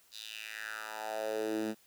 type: tone with high-pass filter sweep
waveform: 10% pulse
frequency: 109.1 Hz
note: A2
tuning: 14 cents flat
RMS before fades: -38 dBFS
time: 0.11-1.75 s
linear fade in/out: 50 ms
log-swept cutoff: 4300 to 230 Hz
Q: 3.6
effects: white hiss -65 dBFS RMS until 1.86 s